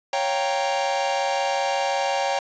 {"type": "chord", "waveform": "45% pulse", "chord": "G half-diminished seventh", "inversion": "second", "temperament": "equal", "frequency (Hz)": [554.4, 698.5, 784, 932.3], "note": ["Db5", "F5", "G5", "Bb5"], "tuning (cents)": [0, 0, 0, 0], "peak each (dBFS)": [-26, -31, -25, -29], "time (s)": [0.13, 2.39], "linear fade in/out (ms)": 2, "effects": ["resampled to 16000 Hz", "8-bit"]}